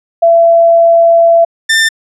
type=tone pair in turn; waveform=sine / sawtooth; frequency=672 / 1792 Hz; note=E5 / A6; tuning=+33 / +31 cents; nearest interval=octave + perfect fourth; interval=1698 cents; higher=second; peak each=-3 dBFS; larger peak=neither; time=0.22-1.45 / 1.69-1.89 s; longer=first; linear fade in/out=10 ms; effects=low-pass 9000 Hz 12 dB/octave